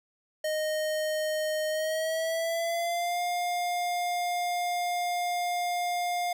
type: tone with pitch glide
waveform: square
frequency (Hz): 619 to 706.9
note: D#5 to F5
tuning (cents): -9 to +21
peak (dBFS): -28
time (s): 0.44-6.33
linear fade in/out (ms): 5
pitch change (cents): +230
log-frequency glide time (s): 1.69-3.21
effects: none